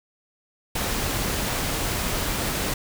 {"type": "noise", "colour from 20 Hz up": "pink", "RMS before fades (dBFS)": -26, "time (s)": [0.75, 2.74], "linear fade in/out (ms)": 5, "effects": []}